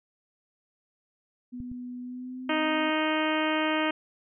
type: tone with pitch glide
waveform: sine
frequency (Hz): 247.3 to 261.7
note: B3 to C4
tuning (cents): +3 to 0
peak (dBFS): -35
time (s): 1.52-2.91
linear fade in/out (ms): 20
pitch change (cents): +97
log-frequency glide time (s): 2.01-2.67
type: clicks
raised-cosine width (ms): 5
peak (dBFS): -28 / -31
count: 2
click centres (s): 1.603 / 1.716
type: harmonic tone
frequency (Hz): 311.1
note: D#4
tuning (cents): 0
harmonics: 1 / 2 / 3 / 4 / 5 / 6 / 7 / 8 / 9 / 10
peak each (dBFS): -28 / -31 / -33 / -34 / -35 / -36 / -36 / -37 / -38 / -38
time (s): 2.49-3.91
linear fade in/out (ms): 5
effects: none